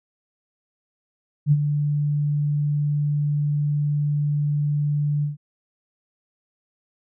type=tone with ADSR envelope; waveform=sine; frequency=146.83 Hz; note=D3; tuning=in tune; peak=-11 dBFS; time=1.46-5.37 s; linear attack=57 ms; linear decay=45 ms; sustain=-8 dB; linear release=140 ms; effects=none